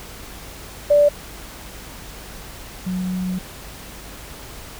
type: tone pair in turn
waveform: sine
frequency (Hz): 584 / 183.95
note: D5 / F#3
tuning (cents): -10 / -10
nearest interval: octave + minor sixth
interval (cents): 2000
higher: first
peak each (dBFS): -10 / -21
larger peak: first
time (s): 0.9-1.09 / 2.86-3.39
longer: second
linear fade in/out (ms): 10
effects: added 50 Hz sine -42 dBFS peak until 4.79 s + pink hiss -38 dBFS RMS until 4.79 s